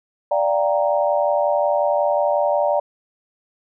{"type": "chord", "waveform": "sine", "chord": "G minor seventh", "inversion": "second", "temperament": "equal", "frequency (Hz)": [587.3, 698.5, 784, 932.3], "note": ["D5", "F5", "G5", "Bb5"], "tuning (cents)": [0, 0, 0, 0], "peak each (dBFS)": [-18, -23, -24, -24], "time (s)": [0.31, 2.8], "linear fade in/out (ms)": 5, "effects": []}